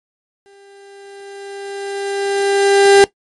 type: tone with exponential growth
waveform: 35% pulse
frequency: 397.8 Hz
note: G4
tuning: 25 cents sharp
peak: -3 dBFS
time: 0.46-3.04 s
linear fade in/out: 0 ms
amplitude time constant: 560 ms
effects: noise-tail reverb RT60 0.1 s tail -17 dB re dry + MP3 48 kbps